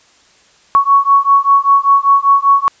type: beating tone pair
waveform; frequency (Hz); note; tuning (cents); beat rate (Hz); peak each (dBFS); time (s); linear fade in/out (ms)
sine; 1111 / 1116.1; C#6 / C#6; +4 / +11; 5.1; -10; 0.75-2.68; 0
effects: white hiss -49 dBFS RMS until 2.8 s + resampled to 16000 Hz